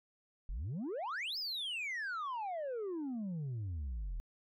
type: exponential two-way sweep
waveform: sine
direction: up then down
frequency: 38.05 to 5274 to 38.05 Hz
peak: -34 dBFS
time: 0.49-4.2 s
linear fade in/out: 0 ms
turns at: 1.38 s
effects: tanh soft clip ceiling -36 dBFS